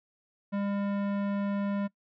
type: tone with tanh clipping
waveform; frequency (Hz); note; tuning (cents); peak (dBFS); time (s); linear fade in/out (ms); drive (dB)
sine; 200.9; G3; +43; -30; 0.52-1.88; 20; 18
effects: noise-tail reverb RT60 0.1 s tail -22 dB re dry